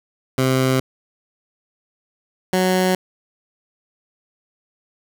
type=tone pair in turn; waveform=15% pulse; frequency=130.81 / 184.99 Hz; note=C3 / F#3; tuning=0 / 0 cents; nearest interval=tritone; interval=600 cents; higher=second; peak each=-9 dBFS; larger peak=neither; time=0.38-0.8 / 2.53-2.95 s; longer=neither; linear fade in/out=2 ms; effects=none